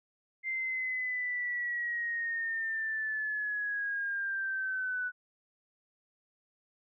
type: linear sweep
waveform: sine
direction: down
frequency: 2093 to 1480 Hz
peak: -31 dBFS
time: 0.43-5.12 s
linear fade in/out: 50 ms
effects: none